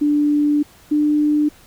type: tone pair in turn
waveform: sine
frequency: 294.3 / 298.4 Hz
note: D4 / D4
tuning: +4 / +28 cents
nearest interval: unison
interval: 24 cents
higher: second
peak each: -13 dBFS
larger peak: neither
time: 0.01-0.63 / 0.91-1.49 s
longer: first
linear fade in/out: 10 ms
effects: pink hiss -48 dBFS RMS until 1.66 s